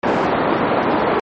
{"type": "band-pass noise", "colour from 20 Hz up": "pink", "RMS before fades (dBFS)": -17, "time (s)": [0.03, 1.2], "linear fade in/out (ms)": 5, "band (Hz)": [270, 1200], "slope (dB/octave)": 12, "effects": ["MP3 32 kbps"]}